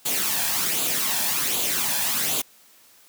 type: noise with flanger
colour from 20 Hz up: white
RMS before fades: -24 dBFS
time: 0.05-2.42 s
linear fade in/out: 10 ms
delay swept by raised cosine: 0.27 to 1.21 ms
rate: 1.3 Hz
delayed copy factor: +0.55
effects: white hiss -54 dBFS RMS until 3.08 s + high-pass 150 Hz 12 dB/octave